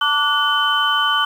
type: tone cluster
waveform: sine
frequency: 888 / 1160 / 1466 / 3054 Hz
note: A5 / D6 / F#6 / G7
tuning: +16 / -22 / -16 / -46 cents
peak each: -25 / -19 / -20 / -19 dBFS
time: 0.01-1.25 s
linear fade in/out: 5 ms
effects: 7-bit